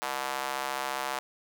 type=tone with high-pass filter; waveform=square; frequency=67.3 Hz; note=C2; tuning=49 cents sharp; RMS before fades=-33 dBFS; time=0.02-1.19 s; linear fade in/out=0 ms; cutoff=850 Hz; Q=1.6; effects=none

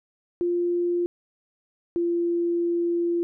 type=tone pair in turn; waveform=sine; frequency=349.2 / 343.4 Hz; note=F4 / F4; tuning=0 / -29 cents; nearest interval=unison; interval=29 cents; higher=first; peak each=-21 dBFS; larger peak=neither; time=0.41-1.06 / 1.96-3.23 s; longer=second; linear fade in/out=0 ms; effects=none

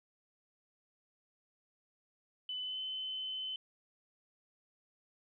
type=tone with pitch glide; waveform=sine; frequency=3005 to 3047 Hz; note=F#7 to G7; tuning=+26 to -50 cents; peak=-37 dBFS; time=2.49-3.56 s; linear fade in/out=2 ms; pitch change=+24 cents; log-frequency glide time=2.61-2.79 s; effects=none

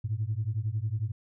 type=beating tone pair; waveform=sine; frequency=102.9 / 113.9 Hz; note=G#2 / A#2; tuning=-16 / -40 cents; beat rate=11 Hz; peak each=-30 / -30 dBFS; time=0.04-1.12 s; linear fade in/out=10 ms; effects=tanh soft clip ceiling -21 dBFS

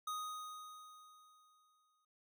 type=tone with exponential decay; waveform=square; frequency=1246 Hz; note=D#6; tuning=2 cents sharp; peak=-39 dBFS; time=0.07-2.05 s; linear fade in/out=5 ms; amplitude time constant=430 ms; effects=noise-tail reverb RT60 0.2 s tail -22 dB re dry

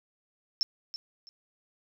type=tone with echo; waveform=sine; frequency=5350 Hz; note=E8; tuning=25 cents sharp; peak=-23 dBFS; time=0.61-0.63 s; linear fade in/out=0 ms; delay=330 ms; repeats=2; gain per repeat=-12 dB; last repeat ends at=1.29 s; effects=none

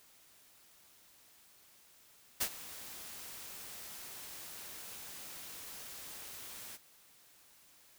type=noise with ADSR envelope; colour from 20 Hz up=white; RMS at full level=-31 dBFS; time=2.4-6.78 s; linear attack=15 ms; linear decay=71 ms; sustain=-17 dB; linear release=31 ms; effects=white hiss -63 dBFS RMS until 7.98 s

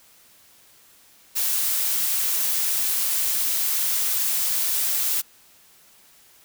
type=noise; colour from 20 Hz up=blue; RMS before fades=-23 dBFS; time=1.35-5.22 s; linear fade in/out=20 ms; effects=white hiss -54 dBFS RMS until 6.44 s

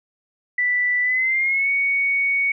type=tone with pitch glide; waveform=sine; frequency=1975.5 to 2230 Hz; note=B6 to C#7; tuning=0 to +10 cents; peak=-17 dBFS; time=0.58-2.52 s; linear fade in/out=5 ms; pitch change=+210 cents; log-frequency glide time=1.02-1.7 s; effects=none

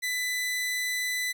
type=tone; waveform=sawtooth; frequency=1997 Hz; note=B6; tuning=19 cents sharp; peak=-24 dBFS; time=0.02-1.33 s; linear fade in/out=20 ms; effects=none

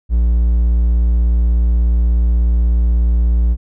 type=tone; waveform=triangle; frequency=58.27 Hz; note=A#1; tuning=in tune; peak=-8 dBFS; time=0.09-3.57 s; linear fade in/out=50 ms; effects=none

